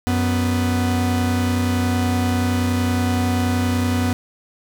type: tone pair together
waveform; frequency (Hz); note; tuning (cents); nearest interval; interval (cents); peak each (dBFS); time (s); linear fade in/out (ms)
45% pulse; 92.7 / 247.5; F#2 / B3; +4 / +4; octave + perfect fourth; 1700; -20; 0.07-4.13; 0
effects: none